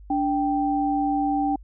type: tone pair together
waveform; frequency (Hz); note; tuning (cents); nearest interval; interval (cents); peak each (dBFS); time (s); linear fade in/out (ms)
sine; 290.3 / 783; D4 / G5; -20 / -2; octave + perfect fourth; 1718; -23; 0.1-1.56; 5
effects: added 50 Hz sine -42 dBFS peak until 1.63 s